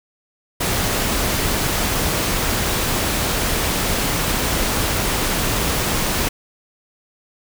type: noise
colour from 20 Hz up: pink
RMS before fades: -20 dBFS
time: 0.6-6.29 s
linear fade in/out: 10 ms
effects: none